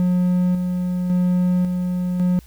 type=tone with tremolo; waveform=triangle; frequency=180.1 Hz; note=F#3; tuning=46 cents flat; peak=-13 dBFS; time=0-2.39 s; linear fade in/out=0 ms; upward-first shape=square; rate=0.91 Hz; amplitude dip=40%; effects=added 60 Hz sine -43 dBFS peak until 2.46 s + white hiss -53 dBFS RMS until 2.46 s